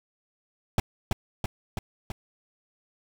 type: noise with echo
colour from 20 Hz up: brown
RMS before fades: -21 dBFS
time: 0.78-0.8 s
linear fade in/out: 2 ms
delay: 330 ms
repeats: 4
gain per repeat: -3 dB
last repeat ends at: 2.12 s
effects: none